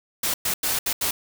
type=noise bursts at uneven times; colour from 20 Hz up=white; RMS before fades=-24 dBFS; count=5; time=0.23-0.34 / 0.45-0.54 / 0.63-0.79 / 0.86-0.93 / 1.01-1.11 s; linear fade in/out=5 ms; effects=none